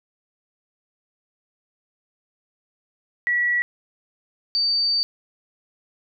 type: tone pair in turn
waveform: sine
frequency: 1937 / 4607 Hz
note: B6 / D8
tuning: -34 / -34 cents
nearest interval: octave + minor third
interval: 1500 cents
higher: second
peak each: -18 dBFS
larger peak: neither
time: 3.27-3.62 / 4.55-5.03 s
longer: second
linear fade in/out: 0 ms
effects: none